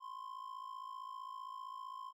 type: ring-modulated tone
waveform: triangle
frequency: 1046.5 Hz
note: C6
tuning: in tune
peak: -40 dBFS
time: 0-2.13 s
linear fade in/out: 50 ms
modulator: 27.7 Hz
effects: none